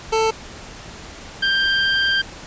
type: tone pair in turn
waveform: 25% pulse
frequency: 443.6 / 1580.8 Hz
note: A4 / G6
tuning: +14 / +14 cents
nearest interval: octave + minor seventh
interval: 2200 cents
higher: second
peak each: -12 dBFS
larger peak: neither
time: 0.12-0.31 / 1.42-2.22 s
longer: second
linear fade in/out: 10 ms
effects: pink hiss -37 dBFS RMS until 2.46 s + resampled to 16000 Hz